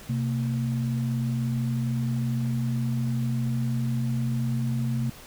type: tone pair together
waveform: sine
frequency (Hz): 128.07 / 228.2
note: C3 / A#3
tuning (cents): -37 / -37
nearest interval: minor seventh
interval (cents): 1000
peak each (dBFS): -25 / -29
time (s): 0.09-5.1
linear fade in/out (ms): 5
effects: pink hiss -46 dBFS RMS until 5.26 s